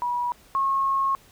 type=tone pair in turn; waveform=sine; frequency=970 / 1086.7 Hz; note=B5 / C#6; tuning=-31 / -35 cents; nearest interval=major second; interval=196 cents; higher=second; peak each=-23 / -20 dBFS; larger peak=second; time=0.02-0.32 / 0.55-1.15 s; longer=second; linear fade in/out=0 ms; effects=pink hiss -54 dBFS RMS until 1.31 s